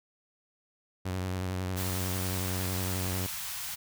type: tone with vibrato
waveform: sawtooth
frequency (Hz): 92.5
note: F#2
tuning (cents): 0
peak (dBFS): -27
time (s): 1.05-3.27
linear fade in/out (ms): 10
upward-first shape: sine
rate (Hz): 11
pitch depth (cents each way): 36
type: band-stop noise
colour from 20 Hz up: white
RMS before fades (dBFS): -37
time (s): 1.76-3.76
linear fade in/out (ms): 20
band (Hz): 160 to 790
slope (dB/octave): 24
effects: none